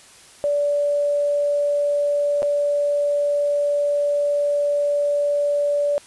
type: tone with dropouts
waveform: sine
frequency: 579 Hz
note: D5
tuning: 25 cents flat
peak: -17 dBFS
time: 0.44-5.98 s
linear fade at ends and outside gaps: 0 ms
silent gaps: 2.421-2.429 s
effects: white hiss -47 dBFS RMS until 6.06 s + resampled to 24000 Hz